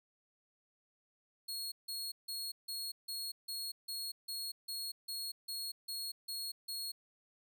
sawtooth tone bursts, 4314 Hz, C#8, 48 cents flat, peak -36 dBFS, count 14, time 1.48-6.92 s, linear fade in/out 10 ms, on 240 ms, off 160 ms, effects none

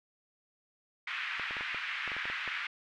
white band-pass noise, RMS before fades -37 dBFS, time 1.07-2.67 s, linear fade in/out 5 ms, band 1400 to 2500 Hz, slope 24 dB/octave
clicks, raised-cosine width 0.5 ms, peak -25 dBFS, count 11, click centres 1.397 / 1.509 / 1.568 / 1.609 / 1.746 / 2.077 / 2.118 / 2.166 / 2.255 / 2.3 / 2.477 s
effects none

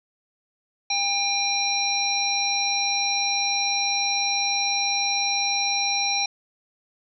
harmonic tone, 802 Hz, G5, 39 cents sharp, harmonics 1 / 3 / 5 / 7, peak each -28 / -27 / -26 / -26 dBFS, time 0.9-6.26 s, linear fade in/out 5 ms, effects none

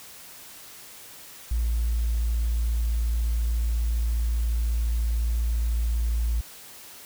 triangle tone, 57.2 Hz, A#1, 32 cents flat, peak -18 dBFS, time 1.51-6.41 s, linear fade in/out 5 ms, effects tanh soft clip ceiling -19 dBFS + white hiss -45 dBFS RMS until 7.05 s

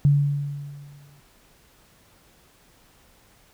sine tone with exponential decay, 143.1 Hz, D3, 45 cents flat, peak -12 dBFS, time 0.05-1.2 s, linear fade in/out 0 ms, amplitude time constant 250 ms, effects pink hiss -57 dBFS RMS until 3.53 s

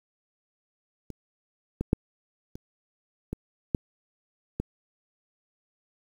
clicks, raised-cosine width 3 ms, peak -25 / -15 / -7 / -26 / -18 / -10 / -15 dBFS, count 7, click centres 1.103 / 1.81 / 1.931 / 2.555 / 3.33 / 3.748 / 4.6 s, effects 8-bit

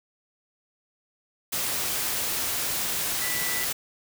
sine tone in noise, 1975.5 Hz, B6, in tune, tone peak -32 dBFS, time 3.21-3.65 s, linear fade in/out 10 ms, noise white, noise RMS -28 dBFS, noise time 1.52-3.73 s, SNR -7 dB, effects none

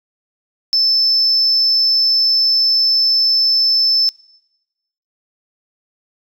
sine tone, 5274 Hz, E8, in tune, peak -10 dBFS, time 0.73-4.09 s, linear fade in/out 0 ms, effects noise-tail reverb RT60 1.0 s tail -24 dB re dry + tanh soft clip ceiling -7 dBFS

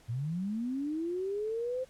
sine linear sweep, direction up, 109 to 523.3 Hz, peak -31 dBFS, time 0.08-1.85 s, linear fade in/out 20 ms, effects pink hiss -61 dBFS RMS until 1.89 s + low-pass 11000 Hz 12 dB/octave

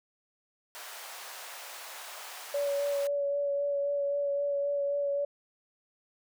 pink high-pass noise, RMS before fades -44 dBFS, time 0.75-3.07 s, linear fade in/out 0 ms, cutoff 630 Hz, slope 24 dB/octave
sine tone with vibrato, 568 Hz, C#5, 42 cents sharp, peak -27 dBFS, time 2.54-5.25 s, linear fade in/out 5 ms, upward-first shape sine, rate 3.8 Hz, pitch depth 15 cents each way
effects none

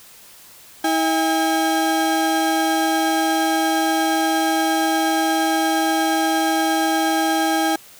35% pulse tone pair together, 321.5 / 808 Hz, E4 / G#5, -43 / -48 cents, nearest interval octave + major third, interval 1595 cents, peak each -18 dBFS, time 0.84-7.76 s, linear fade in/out 5 ms, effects white hiss -45 dBFS RMS until 7.99 s

